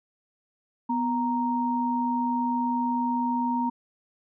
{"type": "tone pair together", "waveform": "sine", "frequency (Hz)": [246.9, 932.2], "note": ["B3", "A#5"], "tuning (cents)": [0, 0], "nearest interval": "octave + major seventh", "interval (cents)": 2300, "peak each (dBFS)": -26, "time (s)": [0.89, 3.7], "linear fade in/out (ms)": 10, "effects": []}